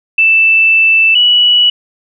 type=tone pair in turn; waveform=sine; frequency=2649 / 2940 Hz; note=E7 / F#7; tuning=+8 / -12 cents; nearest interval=major second; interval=180 cents; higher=second; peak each=-5 dBFS; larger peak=neither; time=0.18-1.15 / 1.15-1.7 s; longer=first; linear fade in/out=5 ms; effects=none